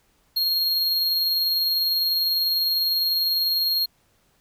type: tone with tremolo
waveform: square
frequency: 4257 Hz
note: C8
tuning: 29 cents sharp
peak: -19 dBFS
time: 0.36-3.86 s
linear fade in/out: 10 ms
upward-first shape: triangle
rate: 20 Hz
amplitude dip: 30%
effects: pink hiss -64 dBFS RMS until 4.4 s